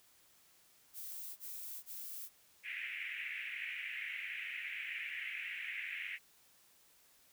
violet noise bursts, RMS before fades -46 dBFS, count 3, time 0.93-2.296 s, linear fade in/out 50 ms, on 440 ms, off 23 ms
pink band-pass noise, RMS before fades -43 dBFS, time 2.63-6.19 s, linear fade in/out 50 ms, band 1900 to 2600 Hz, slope 48 dB/octave
effects white hiss -67 dBFS RMS until 7.32 s

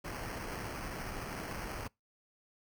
pink noise with sample-and-hold, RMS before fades -41 dBFS, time 0.04-1.88 s, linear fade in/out 10 ms, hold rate 3675 Hz, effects noise-tail reverb RT60 0.2 s tail -25 dB re dry

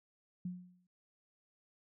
sine tone with exponential decay, 180 Hz, F#3, 47 cents flat, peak -35 dBFS, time 0.45-0.87 s, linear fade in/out 5 ms, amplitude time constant 90 ms, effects none

